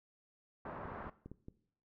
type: low-pass noise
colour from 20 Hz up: white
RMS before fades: -46 dBFS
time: 0.65-1.1 s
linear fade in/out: 5 ms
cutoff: 1300 Hz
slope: 24 dB/octave
type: clicks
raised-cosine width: 3 ms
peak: -35 dBFS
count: 6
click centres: 0.856 / 0.92 / 1.069 / 1.26 / 1.316 / 1.484 s
effects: noise-tail reverb RT60 0.6 s tail -18 dB re dry